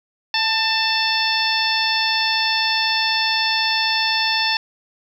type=harmonic tone with a mistuned harmonic; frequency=884 Hz; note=A5; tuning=8 cents sharp; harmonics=1 / 2 / 3 / 4 / 5 / 6; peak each=-24 / -24 / -24 / -24 / -24 / -24 dBFS; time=0.34-4.57 s; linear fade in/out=2 ms; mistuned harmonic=2; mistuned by=+24 cents; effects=8-bit